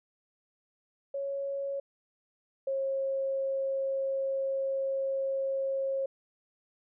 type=tone pair in turn; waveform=sine; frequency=554.4 / 540.5 Hz; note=C#5 / C#5; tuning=0 / -44 cents; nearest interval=unison; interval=44 cents; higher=first; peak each=-31 / -28 dBFS; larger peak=second; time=1.14-1.8 / 2.67-6.06 s; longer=second; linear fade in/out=5 ms; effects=none